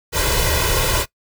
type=noise with comb filter; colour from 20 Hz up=pink; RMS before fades=-18 dBFS; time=0.12-1.06 s; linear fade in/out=50 ms; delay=2 ms; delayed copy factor=+0.9; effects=noise-tail reverb RT60 0.1 s tail -21 dB re dry